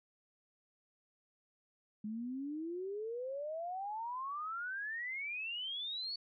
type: exponential sweep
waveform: sine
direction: up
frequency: 207.7 to 4506 Hz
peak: -38 dBFS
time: 2.04-6.16 s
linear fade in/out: 5 ms
effects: none